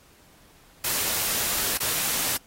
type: noise with dropouts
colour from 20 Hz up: white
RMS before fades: -26 dBFS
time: 0.84-2.37 s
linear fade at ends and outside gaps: 5 ms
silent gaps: 1.776-1.802 s
effects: pink hiss -56 dBFS RMS until 2.46 s + AAC 48 kbps